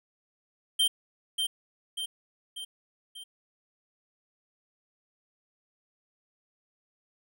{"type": "tone with echo", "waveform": "square", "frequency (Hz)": 3152, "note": "G7", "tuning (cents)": 9, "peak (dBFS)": -22, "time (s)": [0.79, 0.88], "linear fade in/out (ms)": 10, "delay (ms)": 590, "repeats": 4, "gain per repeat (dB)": -5, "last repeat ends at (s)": 3.24, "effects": []}